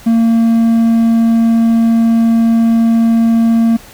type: tone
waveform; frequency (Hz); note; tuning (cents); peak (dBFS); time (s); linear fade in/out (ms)
triangle; 228.6; A#3; -34; -5; 0.06-3.77; 10
effects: pink hiss -37 dBFS RMS until 3.93 s